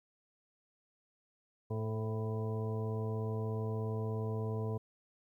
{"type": "harmonic tone with a mistuned harmonic", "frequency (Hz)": 110, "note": "A2", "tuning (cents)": 0, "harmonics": [1, 2, 3, 4, 5, 6, 7, 9], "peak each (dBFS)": [-35, -43, -51, -40, -52, -49, -54, -49], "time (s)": [1.7, 4.78], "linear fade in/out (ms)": 10, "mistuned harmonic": 5, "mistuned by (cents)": -42, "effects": ["12-bit"]}